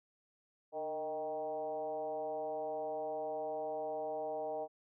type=tone with frequency modulation; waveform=sine; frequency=622.3 Hz; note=D#5; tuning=in tune; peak=-36 dBFS; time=0.72-4.68 s; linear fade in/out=50 ms; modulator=161 Hz; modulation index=1.2; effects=none